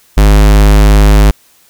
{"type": "tone", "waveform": "square", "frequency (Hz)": 51.4, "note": "G#1", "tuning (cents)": -17, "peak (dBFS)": -3, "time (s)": [0.17, 1.31], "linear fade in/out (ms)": 5, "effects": ["white hiss -47 dBFS RMS until 1.69 s"]}